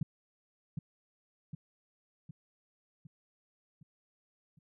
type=tone with echo; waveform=sine; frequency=152.5 Hz; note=D#3; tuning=34 cents flat; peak=-27 dBFS; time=0.01-0.03 s; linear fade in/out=5 ms; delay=760 ms; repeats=6; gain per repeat=-5 dB; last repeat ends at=4.59 s; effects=none